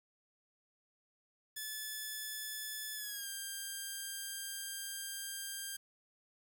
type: tone with pitch glide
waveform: 5% pulse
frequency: 1730 to 1595.6 Hz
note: A6 to G6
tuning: -30 to +30 cents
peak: -30 dBFS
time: 1.56-5.77 s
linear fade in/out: 10 ms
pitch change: -140 cents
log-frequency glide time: 2.95-3.28 s
effects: 10-bit